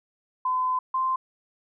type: tone pair in turn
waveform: sine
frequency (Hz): 1019 / 1042.2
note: C6 / C6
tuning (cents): -46 / -7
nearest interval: unison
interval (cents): 39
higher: second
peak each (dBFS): -22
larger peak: neither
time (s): 0.45-0.79 / 0.94-1.16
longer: first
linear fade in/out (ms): 5
effects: none